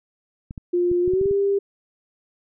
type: clicks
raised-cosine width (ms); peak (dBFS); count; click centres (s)
5; -21; 8; 0.509 / 0.578 / 0.915 / 1.078 / 1.136 / 1.213 / 1.258 / 1.311
type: tone with pitch glide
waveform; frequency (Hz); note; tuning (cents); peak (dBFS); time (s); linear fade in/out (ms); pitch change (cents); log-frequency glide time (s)
sine; 352.8 to 398.3; F4 to G4; +18 to +28; -17; 0.73-1.59; 10; +210; 1.02-1.29
effects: none